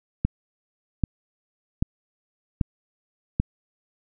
click train, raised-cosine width 5 ms, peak -8 dBFS, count 5, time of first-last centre 0.25-3.4 s, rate 1.27 Hz, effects none

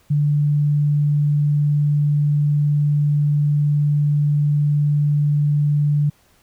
sine tone, 146.83 Hz, D3, in tune, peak -14 dBFS, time 0.1-6.1 s, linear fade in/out 10 ms, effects pink hiss -57 dBFS RMS until 6.42 s

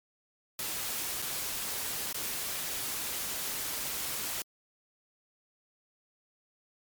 white noise with dropouts, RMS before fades -35 dBFS, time 0.59-4.42 s, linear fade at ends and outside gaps 1 ms, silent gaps 1.219-1.223 / 2.128-2.144 s, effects MP3 96 kbps

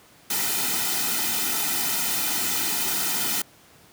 white noise with comb filter, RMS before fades -25 dBFS, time 0.3-3.42 s, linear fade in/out 5 ms, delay 1.8 ms, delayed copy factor -0.8, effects pink hiss -53 dBFS RMS until 3.92 s + high-pass 100 Hz 12 dB/octave

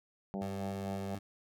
harmonic tone, 98 Hz, G2, in tune, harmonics 2 / 3 / 4 / 5 / 6 / 7 / 8 / 9, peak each -36 / -49 / -44 / -48 / -47 / -46 / -49 / -55 dBFS, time 0.34-1.15 s, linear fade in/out 0 ms
20% pulse tone with vibrato, 98 Hz, G2, in tune, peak -35 dBFS, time 0.41-1.19 s, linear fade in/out 10 ms, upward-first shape triangle, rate 4 Hz, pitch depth 20 cents each way
effects none

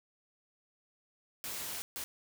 white noise bursts at uneven times, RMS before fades -40 dBFS, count 2, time 1.44-1.82 / 1.96-2.04 s, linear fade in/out 0 ms, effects none

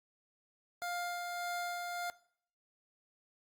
25% pulse tone with tremolo, 703 Hz, F5, 11 cents sharp, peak -32 dBFS, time 0.82-2.1 s, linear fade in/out 0 ms, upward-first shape sine, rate 1.7 Hz, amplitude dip 30%, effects noise-tail reverb RT60 0.6 s tail -20 dB re dry + Opus 48 kbps

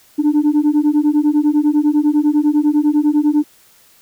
sine beating tone pair, 292.6 / 302.6 Hz, D4 / D#4, -6 / -48 cents, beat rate 10 Hz, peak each -12 dBFS, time 0.18-3.44 s, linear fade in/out 20 ms, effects tanh soft clip ceiling -8 dBFS + white hiss -50 dBFS RMS until 4.01 s

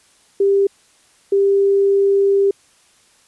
sine tone bursts at uneven times, 396 Hz, G4, 18 cents sharp, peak -11 dBFS, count 2, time 0.4-0.67 / 1.32-2.51 s, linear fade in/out 5 ms, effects white hiss -54 dBFS RMS until 3.27 s + resampled to 24000 Hz

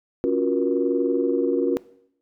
sine chord, Gb major seventh, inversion second, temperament equal with one note detuned, 277.2 / 349.2 / 370 / 476 Hz, Db4 / F4 / Gb4 / Bb4, 0 / 0 / 0 / +36 cents, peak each -24 dBFS, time 0.24-1.77 s, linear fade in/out 0 ms, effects noise-tail reverb RT60 0.7 s tail -20 dB re dry + tanh soft clip ceiling -8 dBFS

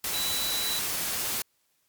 sine tone in noise, 3951 Hz, B7, in tune, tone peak -30 dBFS, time 0.14-0.79 s, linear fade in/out 2 ms, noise white, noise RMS -30 dBFS, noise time 0.04-1.42 s, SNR -3 dB, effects white hiss -71 dBFS RMS until 1.88 s + MP3 96 kbps

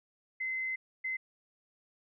sine tone bursts at uneven times, 2056 Hz, C7, 31 cents flat, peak -32 dBFS, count 2, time 0.4-0.76 / 1.04-1.17 s, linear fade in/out 10 ms, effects none

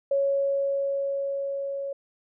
sine tone with level ramp, 554.4 Hz, C#5, in tune, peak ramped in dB -20 to -29 dBFS, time 0.11-1.93 s, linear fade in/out 5 ms, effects none

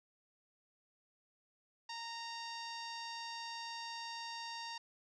sawtooth tone with low-pass filter, 926 Hz, A#5, 12 cents flat, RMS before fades -45 dBFS, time 1.89-4.78 s, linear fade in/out 5 ms, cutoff 5100 Hz, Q 4, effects none

